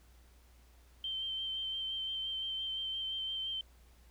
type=tone with vibrato; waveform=sine; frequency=3120 Hz; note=G7; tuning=9 cents flat; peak=-35 dBFS; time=1.04-3.61 s; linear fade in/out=2 ms; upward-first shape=sine; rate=5.8 Hz; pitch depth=18 cents each way; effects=added 60 Hz sine -59 dBFS peak until 4.1 s + pink hiss -67 dBFS RMS until 4.1 s